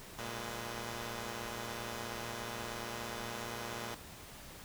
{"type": "tone cluster", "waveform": "5% pulse", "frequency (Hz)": [117, 207.2, 503], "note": ["A#2", "G#3", "B4"], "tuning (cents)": [7, -4, 32], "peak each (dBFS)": [-31, -34, -36], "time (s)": [0.18, 3.95], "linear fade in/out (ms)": 10, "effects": ["pink hiss -51 dBFS RMS until 4.64 s"]}